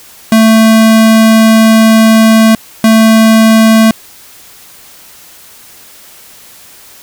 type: tone pair in turn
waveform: square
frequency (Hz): 222 / 222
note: A3 / A3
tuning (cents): +16 / +16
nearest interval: unison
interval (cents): 0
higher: neither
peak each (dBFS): -3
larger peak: neither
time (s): 0.32-2.55 / 2.84-3.91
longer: first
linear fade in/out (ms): 2
effects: white hiss -36 dBFS RMS until 7.02 s